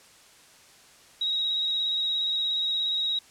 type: tone with vibrato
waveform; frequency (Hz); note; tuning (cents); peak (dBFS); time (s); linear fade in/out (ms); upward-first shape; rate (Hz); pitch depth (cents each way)
sine; 3811; A#7; +38; -24; 1.21-3.19; 5; square; 17; 17
effects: white hiss -54 dBFS RMS until 3.3 s + low-pass 9000 Hz 12 dB/octave